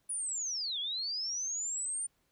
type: linear two-way sweep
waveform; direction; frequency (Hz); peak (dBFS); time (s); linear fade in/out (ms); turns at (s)
sine; down then up; 9890 to 3239 to 9060; -33; 0.09-2.07; 10; 0.79
effects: pink hiss -75 dBFS RMS until 2.31 s